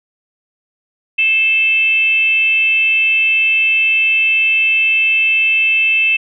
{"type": "tone with frequency modulation", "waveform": "sine", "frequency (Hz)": 2637, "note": "E7", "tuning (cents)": 0, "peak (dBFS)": -10, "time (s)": [1.18, 6.17], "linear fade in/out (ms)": 10, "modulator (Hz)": 484, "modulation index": 0.37, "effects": []}